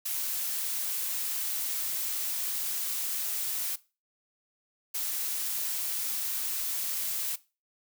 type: noise bursts at uneven times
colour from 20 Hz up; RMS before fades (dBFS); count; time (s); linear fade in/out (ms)
blue; -32; 2; 0.05-3.76 / 4.94-7.36; 10
effects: noise-tail reverb RT60 0.3 s tail -19 dB re dry